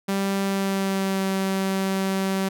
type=tone with pitch glide; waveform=sawtooth; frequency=196 to 192.3 Hz; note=G3 to G3; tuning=0 to -33 cents; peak=-18 dBFS; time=0.08-2.49 s; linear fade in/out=10 ms; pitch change=-33 cents; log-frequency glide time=0.44-1.22 s; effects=none